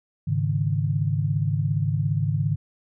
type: chord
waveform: sine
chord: Ab suspended fourth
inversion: none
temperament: just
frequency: 103.83 / 138.43 / 155.74 Hz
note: Ab2 / Db3 / Eb3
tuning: 0 / -2 / +2 cents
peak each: -25 dBFS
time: 0.27-2.56 s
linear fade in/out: 10 ms
effects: none